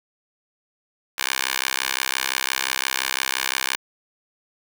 10% pulse tone with high-pass filter, 65.8 Hz, C2, 10 cents sharp, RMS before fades -25 dBFS, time 1.18-3.76 s, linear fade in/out 5 ms, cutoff 1700 Hz, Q 0.82, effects none

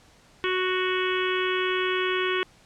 harmonic tone, 370 Hz, F#4, in tune, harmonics 1 / 3 / 4 / 5 / 6 / 7 / 8 / 9, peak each -26 / -31 / -32 / -33 / -34 / -34 / -35 / -36 dBFS, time 0.44-2.43 s, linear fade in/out 0 ms, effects pink hiss -56 dBFS RMS until 2.65 s + low-pass 8000 Hz 12 dB/octave

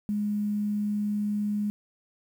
sine tone with quantisation, 207.7 Hz, G#3, in tune, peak -25 dBFS, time 0.09-1.7 s, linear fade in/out 0 ms, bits 9, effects none

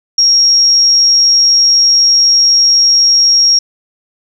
sine tone, 5588 Hz, F8, in tune, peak -5 dBFS, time 0.18-3.59 s, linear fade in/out 5 ms, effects 7-bit

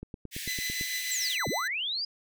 click train, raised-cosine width 3 ms, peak -26 dBFS, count 8, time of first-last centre 0.03-0.811 s, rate 8.96 Hz
pink high-pass noise, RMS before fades -38 dBFS, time 0.31-1.38 s, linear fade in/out 50 ms, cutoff 1700 Hz, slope 96 dB/octave
20% pulse tone with tremolo, 2010 Hz, B6, 30 cents sharp, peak -25 dBFS, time 0.47-1.68 s, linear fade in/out 10 ms, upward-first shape triangle, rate 6.7 Hz, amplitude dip 45%
sine linear two-way sweep, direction down then up, 7902 to 79.7 to 4968 Hz, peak -29 dBFS, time 1.11-2.05 s, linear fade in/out 5 ms, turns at 1.48 s
effects none

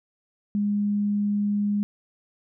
sine tone, 205.3 Hz, G#3, 20 cents flat, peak -21 dBFS, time 0.55-1.83 s, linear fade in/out 0 ms, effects none

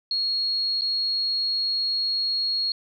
sine tone with dropouts, 4302 Hz, C8, 47 cents sharp, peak -22 dBFS, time 0.11-2.72 s, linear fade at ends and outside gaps 2 ms, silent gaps 0.811-0.818 s, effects none

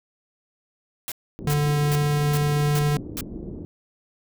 white noise bursts, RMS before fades -31 dBFS, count 6, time 1.08-3.208 s, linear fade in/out 0 ms, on 38 ms, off 380 ms
white low-pass noise, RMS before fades -35 dBFS, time 1.39-3.65 s, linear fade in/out 0 ms, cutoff 350 Hz, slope 24 dB/octave
square tone, 146.9 Hz, D3, 1 cent sharp, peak -20 dBFS, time 1.47-2.97 s, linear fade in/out 2 ms
effects none

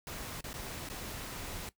pink noise with dropouts, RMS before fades -42 dBFS, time 0.07-1.69 s, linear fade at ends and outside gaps 1 ms, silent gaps 0.408-0.441 / 0.531-0.54 / 0.889-0.899 s, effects noise-tail reverb RT60 0.1 s tail -17 dB re dry

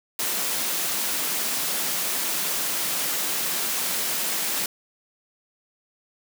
white high-pass noise, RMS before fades -26 dBFS, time 0.19-4.66 s, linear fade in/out 2 ms, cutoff 150 Hz, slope 48 dB/octave, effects none

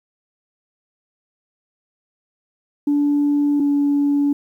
sine tone pair in turn, 289.5 / 286 Hz, D4 / D4, -25 / -46 cents, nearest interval unison, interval 21 cents, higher first, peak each -13 dBFS, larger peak neither, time 2.87-3.6 / 3.6-4.33 s, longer neither, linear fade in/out 5 ms, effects tanh soft clip ceiling -11 dBFS + 9-bit

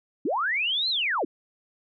sine linear two-way sweep, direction up then down, 227.6 to 4222 to 237.6 Hz, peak -23 dBFS, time 0.25-1.25 s, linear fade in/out 5 ms, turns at 0.89 s, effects none

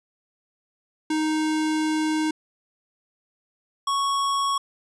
square tone pair in turn, 311.1 / 1108.6 Hz, D#4 / C#6, 0 / 0 cents, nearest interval octave + minor seventh, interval 2200 cents, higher second, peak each -22 dBFS, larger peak neither, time 1.1-2.31 / 3.87-4.58 s, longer first, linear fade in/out 5 ms, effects resampled to 22050 Hz

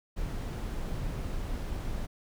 brown noise, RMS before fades -34 dBFS, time 0.16-2.07 s, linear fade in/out 20 ms, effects none

